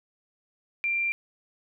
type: tone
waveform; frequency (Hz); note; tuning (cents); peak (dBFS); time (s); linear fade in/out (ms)
sine; 2371; D7; +16; -24; 0.84-1.12; 0
effects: none